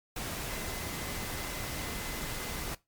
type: tone in noise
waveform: sine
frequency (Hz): 2042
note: C7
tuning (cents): -43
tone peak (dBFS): -46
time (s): 0.49-2.64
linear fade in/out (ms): 5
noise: pink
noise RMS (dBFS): -37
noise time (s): 0.16-2.75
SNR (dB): -12
effects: noise-tail reverb RT60 0.2 s tail -19 dB re dry + MP3 96 kbps